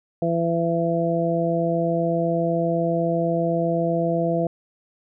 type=harmonic tone; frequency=167.9 Hz; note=E3; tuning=32 cents sharp; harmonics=1 / 2 / 3 / 4; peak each=-24 / -26 / -25 / -24 dBFS; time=0.22-4.47 s; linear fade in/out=2 ms; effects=none